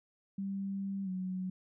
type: tone with pitch glide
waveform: sine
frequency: 196 to 185.43 Hz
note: G3 to F#3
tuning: 0 to +4 cents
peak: -34 dBFS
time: 0.38-1.5 s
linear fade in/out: 5 ms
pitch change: -96 cents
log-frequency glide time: 1.04-1.09 s
effects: none